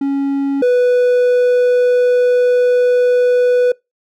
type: tone pair in turn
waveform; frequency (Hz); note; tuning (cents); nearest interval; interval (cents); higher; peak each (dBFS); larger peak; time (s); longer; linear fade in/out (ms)
triangle; 277.2 / 493.9; C#4 / B4; 0 / 0; minor seventh; 1000; second; -12 / -7; second; 0.01-0.62 / 0.62-3.72; second; 5
effects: noise-tail reverb RT60 0.2 s tail -24 dB re dry